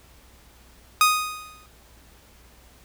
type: tone with exponential decay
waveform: sawtooth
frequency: 1244.5 Hz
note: D#6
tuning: in tune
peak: -9 dBFS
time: 1.01-1.66 s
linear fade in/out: 1 ms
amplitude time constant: 140 ms
effects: added 60 Hz sine -54 dBFS peak until 2.84 s + pink hiss -54 dBFS RMS until 2.84 s